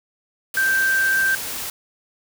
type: tone in noise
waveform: sine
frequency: 1568 Hz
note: G6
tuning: in tune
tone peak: -16 dBFS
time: 0.57-1.35 s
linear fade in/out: 2 ms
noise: white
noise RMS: -29 dBFS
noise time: 0.54-1.7 s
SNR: +10 dB
effects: none